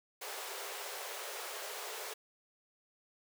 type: high-pass noise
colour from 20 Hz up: pink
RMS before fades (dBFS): -43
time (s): 0.21-2.14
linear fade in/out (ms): 10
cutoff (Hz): 380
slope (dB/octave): 96
effects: none